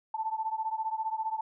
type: beating tone pair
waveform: sine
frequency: 877 / 892 Hz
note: A5 / A5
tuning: -6 / +23 cents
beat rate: 15 Hz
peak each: -32 / -34 dBFS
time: 0.14-1.41 s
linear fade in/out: 5 ms
effects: none